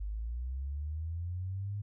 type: linear sweep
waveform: sine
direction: up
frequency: 49 to 103.83 Hz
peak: -34 dBFS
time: 0-1.82 s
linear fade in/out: 10 ms
effects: none